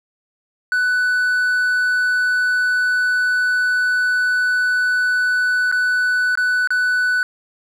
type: tone with dropouts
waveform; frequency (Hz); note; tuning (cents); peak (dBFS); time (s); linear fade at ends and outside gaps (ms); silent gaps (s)
triangle; 1491; F#6; +13; -13; 0.72-7.23; 1; 5.715-5.724 / 6.354-6.374 / 6.674-6.705
effects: none